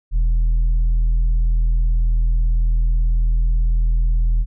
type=tone with tanh clipping; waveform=triangle; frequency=40.89 Hz; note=E1; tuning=13 cents flat; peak=-14 dBFS; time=0.11-4.46 s; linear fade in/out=50 ms; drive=8 dB; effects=none